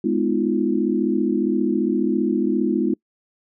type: chord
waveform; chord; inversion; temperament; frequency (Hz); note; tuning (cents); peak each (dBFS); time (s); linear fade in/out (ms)
sine; F half-diminished seventh; first; just; 209.5 / 251.4 / 314.3 / 349.2; Ab3 / Cb4 / Eb4 / F4; +15 / +31 / +18 / 0; -23; 0.04-2.94; 5
effects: noise-tail reverb RT60 0.1 s tail -26 dB re dry